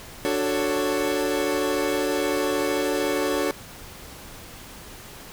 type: chord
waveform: 40% pulse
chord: D major seventh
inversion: none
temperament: equal with one note detuned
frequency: 293.7 / 370 / 443.8 / 554.4 Hz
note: D4 / F#4 / A4 / C#5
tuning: 0 / 0 / +15 / 0 cents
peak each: -27 dBFS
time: 0.25-3.51 s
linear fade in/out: 0 ms
effects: pink hiss -42 dBFS RMS until 5.32 s